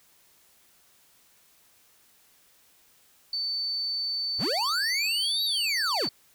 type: tone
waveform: sine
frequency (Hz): 4530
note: C#8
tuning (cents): +37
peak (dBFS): -27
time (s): 3.33-6.09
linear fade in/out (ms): 2
type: linear two-way sweep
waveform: square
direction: up then down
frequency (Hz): 41.66 to 3917 to 56.2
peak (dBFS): -28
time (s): 4.38-6.09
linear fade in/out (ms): 50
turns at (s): 5.44
effects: white hiss -61 dBFS RMS until 6.34 s